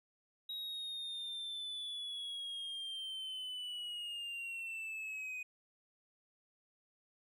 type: linear sweep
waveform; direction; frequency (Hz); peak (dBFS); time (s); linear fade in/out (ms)
triangle; down; 3820 to 2489; -39; 0.49-5.43; 5
effects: none